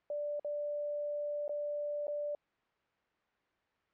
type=tone with dropouts; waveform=sine; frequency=587.3 Hz; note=D5; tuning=in tune; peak=-34 dBFS; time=0.1-2.35 s; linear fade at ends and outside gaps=2 ms; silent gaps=0.396-0.446 / 1.48-1.493 / 2.07-2.08 s; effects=white hiss -75 dBFS RMS until 3.93 s + low-pass 2000 Hz 12 dB/octave